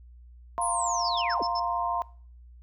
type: chord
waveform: sine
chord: F suspended fourth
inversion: none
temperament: equal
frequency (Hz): 698.5 / 932.3 / 1046.5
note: F5 / Bb5 / C6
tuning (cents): 0 / 0 / 0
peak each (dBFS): -30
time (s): 0.58-2.02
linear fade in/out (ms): 0
type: linear sweep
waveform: sine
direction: down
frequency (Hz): 10560 to 164.4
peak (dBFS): -30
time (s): 0.61-1.43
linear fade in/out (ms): 10
type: tone bursts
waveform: sine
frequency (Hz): 5274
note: E8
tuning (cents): 0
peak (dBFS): -32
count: 5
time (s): 1.04-1.6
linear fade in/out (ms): 10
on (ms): 52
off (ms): 75
effects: noise-tail reverb RT60 0.5 s tail -22 dB re dry + added 60 Hz sine -47 dBFS peak until 2.62 s